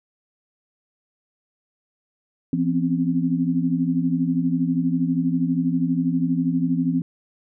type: tone cluster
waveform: sine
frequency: 168.7 / 254 / 266.4 Hz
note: E3 / B3 / C4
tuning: +40 / +49 / +31 cents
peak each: -23 dBFS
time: 2.53-7.02 s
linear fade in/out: 2 ms
effects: none